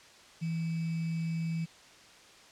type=tone with sample-and-hold; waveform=sine; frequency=164.3 Hz; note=E3; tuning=5 cents flat; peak=-30 dBFS; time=0.41-1.66 s; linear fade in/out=20 ms; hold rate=2450 Hz; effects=white hiss -55 dBFS RMS until 2.51 s + low-pass 6000 Hz 12 dB/octave